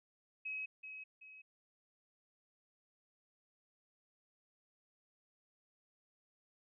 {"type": "tone with echo", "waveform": "sine", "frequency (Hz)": 2551, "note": "D#7", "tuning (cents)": 43, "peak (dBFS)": -39, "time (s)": [0.45, 0.66], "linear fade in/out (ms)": 10, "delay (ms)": 380, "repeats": 2, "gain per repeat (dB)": -7, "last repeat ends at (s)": 1.42, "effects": []}